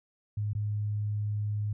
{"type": "tone with dropouts", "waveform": "sine", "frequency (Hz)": 104.6, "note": "G#2", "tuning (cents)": 13, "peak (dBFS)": -28, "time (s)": [0.37, 1.73], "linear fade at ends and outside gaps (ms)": 5, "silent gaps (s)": [0.533, 0.55], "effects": []}